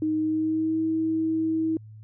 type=tone with pitch glide; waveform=sine; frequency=311.1 to 320.8 Hz; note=D#4 to E4; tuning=0 to -47 cents; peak=-22 dBFS; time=0.02-1.77 s; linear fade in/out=2 ms; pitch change=+53 cents; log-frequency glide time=0.16-0.81 s; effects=added 108 Hz sine -42 dBFS peak until 2.03 s